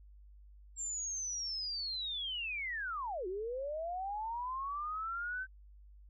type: linear two-way sweep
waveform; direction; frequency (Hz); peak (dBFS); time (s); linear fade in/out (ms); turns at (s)
sine; down then up; 7459 to 354.2 to 1549; -36; 0.76-5.47; 50; 3.27
effects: added 50 Hz sine -54 dBFS peak until 6.09 s